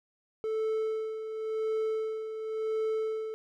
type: tone with tremolo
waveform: triangle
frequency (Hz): 438.9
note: A4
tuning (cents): -4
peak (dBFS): -25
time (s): 0.44-3.34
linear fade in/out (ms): 0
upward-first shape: sine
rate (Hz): 0.93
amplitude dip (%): 60
effects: none